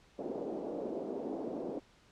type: band-pass noise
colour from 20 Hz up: pink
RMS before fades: -39 dBFS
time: 0.18-1.8 s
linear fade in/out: 20 ms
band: 260 to 600 Hz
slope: 24 dB/octave
effects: pink hiss -64 dBFS RMS until 2.11 s + low-pass 6000 Hz 12 dB/octave